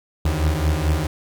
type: beating tone pair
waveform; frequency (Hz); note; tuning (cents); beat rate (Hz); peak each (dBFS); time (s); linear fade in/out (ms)
35% pulse; 74.9 / 79.5; D2 / D#2; +35 / +38; 4.6; -19; 0.25-1.07; 5
effects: none